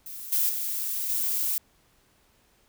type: noise with level steps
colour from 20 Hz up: violet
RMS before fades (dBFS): -39 / -24 / -30 / -27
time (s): 0.06-1.58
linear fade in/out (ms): 2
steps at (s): 0.32 / 0.49 / 1.09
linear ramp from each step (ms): 5
effects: pink hiss -64 dBFS RMS until 2.68 s